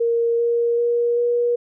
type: tone with pitch steps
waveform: sine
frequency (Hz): 466.2 / 470.5 / 474.9 / 479.3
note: A#4 / A#4 / A#4 / A#4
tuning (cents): 0 / +16 / +32 / +48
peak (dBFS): -16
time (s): 0-1.56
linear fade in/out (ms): 10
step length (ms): 390
effects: none